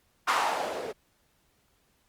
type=noise with low-pass filter sweep; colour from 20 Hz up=violet; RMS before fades=-29 dBFS; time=0.27-0.93 s; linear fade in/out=20 ms; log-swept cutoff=1200 to 400 Hz; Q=2.7; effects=pink hiss -69 dBFS RMS until 2.08 s + Opus 48 kbps

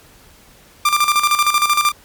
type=tone with tremolo; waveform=sawtooth; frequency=1188 Hz; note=D6; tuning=20 cents sharp; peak=-7 dBFS; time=0.85-1.92 s; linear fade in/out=5 ms; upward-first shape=square; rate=13 Hz; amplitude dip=65%; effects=pink hiss -47 dBFS RMS until 2.04 s + MP3 96 kbps

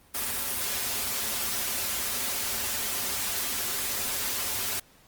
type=noise with comb filter; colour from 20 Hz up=white; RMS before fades=-30 dBFS; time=0.14-4.8 s; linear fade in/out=10 ms; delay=6.3 ms; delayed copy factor=-0.85; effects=pink hiss -58 dBFS RMS until 5.07 s + Opus 32 kbps

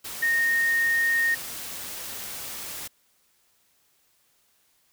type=tone in noise; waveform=sine; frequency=1849 Hz; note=A#6; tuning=15 cents flat; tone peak=-20 dBFS; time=0.22-1.35 s; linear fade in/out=10 ms; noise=white; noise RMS=-36 dBFS; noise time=0.04-2.88 s; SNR=+13 dB; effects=white hiss -66 dBFS RMS until 4.92 s

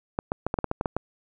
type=clicks; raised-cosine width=1 ms; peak=-11 dBFS; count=10; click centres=0.189 / 0.319 / 0.466 / 0.541 / 0.588 / 0.643 / 0.714 / 0.811 / 0.858 / 0.966 s; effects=none

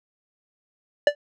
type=tone with exponential decay; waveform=square; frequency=584 Hz; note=D5; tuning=10 cents flat; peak=-10 dBFS; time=1.07-1.15 s; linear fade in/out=2 ms; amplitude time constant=16 ms; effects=low-pass 3000 Hz 12 dB/octave

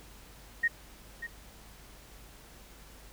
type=tone with echo; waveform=sine; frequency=1864.7 Hz; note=A#6; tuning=in tune; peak=-23 dBFS; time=0.63-0.68 s; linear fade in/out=10 ms; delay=590 ms; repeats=1; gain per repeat=-12 dB; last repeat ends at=1.27 s; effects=added 50 Hz sine -54 dBFS peak until 3.12 s + pink hiss -54 dBFS RMS until 3.12 s

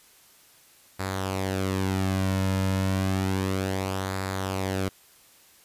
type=tone with flanger; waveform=sawtooth; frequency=95.3 Hz; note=G2; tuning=48 cents flat; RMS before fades=-27 dBFS; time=0.99-4.89 s; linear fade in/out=10 ms; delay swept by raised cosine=0.33 to 2.63 ms; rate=0.31 Hz; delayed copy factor=-0.55; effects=white hiss -56 dBFS RMS until 5.64 s + resampled to 32000 Hz

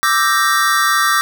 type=chord; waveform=square; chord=E half-diminished seventh; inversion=third; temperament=equal; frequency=1174.7 / 1318.5 / 1568 / 1864.7 Hz; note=D6 / E6 / G6 / Bb6; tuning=0 / 0 / 0 / 0 cents; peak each=-17 / -19 / -19 / -19 dBFS; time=0.03-1.21 s; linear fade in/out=0 ms; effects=none

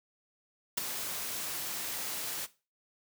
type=noise with ADSR envelope; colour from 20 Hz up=white; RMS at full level=-26 dBFS; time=0.77-2.47 s; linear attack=11 ms; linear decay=5 ms; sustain=-11 dB; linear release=29 ms; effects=noise-tail reverb RT60 0.3 s tail -17 dB re dry + high-pass 100 Hz 12 dB/octave

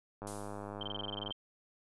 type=click train; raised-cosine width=1 ms; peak=-29 dBFS; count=112; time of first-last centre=0.22-1.308 s; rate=102 Hz
type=noise with exponential decay; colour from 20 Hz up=violet; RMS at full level=-39 dBFS; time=0.27-0.87 s; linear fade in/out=2 ms; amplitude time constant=130 ms
type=tone bursts; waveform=sine; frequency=3136 Hz; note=G7; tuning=in tune; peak=-37 dBFS; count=12; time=0.81-1.325 s; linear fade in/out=2 ms; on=20 ms; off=25 ms
effects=resampled to 24000 Hz

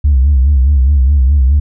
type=tone with vibrato; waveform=sine; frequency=68.4 Hz; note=C#2; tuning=23 cents flat; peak=-4 dBFS; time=0.04-1.6 s; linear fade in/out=10 ms; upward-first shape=sine; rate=4.8 Hz; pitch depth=130 cents each way; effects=tanh soft clip ceiling -3 dBFS

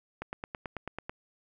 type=click train; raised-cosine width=0.5 ms; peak=-21 dBFS; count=9; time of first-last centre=0.22-1.095 s; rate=9.14 Hz; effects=none

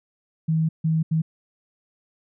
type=tone bursts at uneven times; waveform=sine; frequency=160 Hz; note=D#3; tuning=49 cents sharp; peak=-18 dBFS; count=3; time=0.48-0.69 / 0.84-1.03 / 1.11-1.22 s; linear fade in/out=10 ms; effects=none

